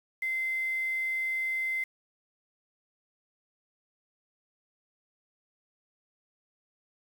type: tone with quantisation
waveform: sine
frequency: 2070 Hz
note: C7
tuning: 19 cents flat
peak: -28 dBFS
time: 0.22-1.84 s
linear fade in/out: 5 ms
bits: 8
effects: none